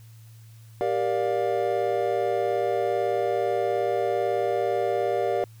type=chord; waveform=triangle; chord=G minor seventh; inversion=none; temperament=just; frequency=392 / 470.4 / 588 / 705.6 Hz; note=G4 / Bb4 / D5 / F5; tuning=0 / +16 / +2 / +18 cents; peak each=-26 dBFS; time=0.81-5.44 s; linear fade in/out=0 ms; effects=added 112 Hz sine -45 dBFS peak until 5.6 s + white hiss -59 dBFS RMS until 5.6 s